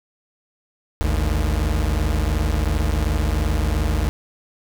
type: tone pair together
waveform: 40% pulse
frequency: 53.08 / 75.9 Hz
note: G#1 / D#2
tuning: +38 / -42 cents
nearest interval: tritone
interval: 620 cents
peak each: -20 dBFS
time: 1.01-4.09 s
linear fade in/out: 0 ms
effects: none